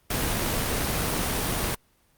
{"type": "noise with amplitude modulation", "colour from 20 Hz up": "pink", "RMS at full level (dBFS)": -25, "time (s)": [0.1, 1.75], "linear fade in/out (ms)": 5, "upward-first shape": "sine", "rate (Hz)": 75.3, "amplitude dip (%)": 25, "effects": ["pink hiss -64 dBFS RMS until 2.17 s", "Opus 24 kbps"]}